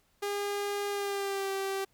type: tone with pitch glide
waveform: sawtooth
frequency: 406.1 to 389.1 Hz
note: G#4 to G4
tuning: -39 to -13 cents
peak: -27 dBFS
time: 0.22-1.85 s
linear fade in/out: 10 ms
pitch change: -74 cents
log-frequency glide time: 0.89-1.51 s
effects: pink hiss -70 dBFS RMS until 1.93 s